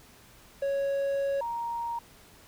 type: tone pair in turn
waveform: triangle / sine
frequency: 554.4 / 935.6 Hz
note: C#5 / A#5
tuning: 0 / +6 cents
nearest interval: major sixth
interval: 906 cents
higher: second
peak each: -24 / -30 dBFS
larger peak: first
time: 0.62-1.41 / 1.41-1.99 s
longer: first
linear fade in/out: 5 ms
effects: pink hiss -55 dBFS RMS until 2.47 s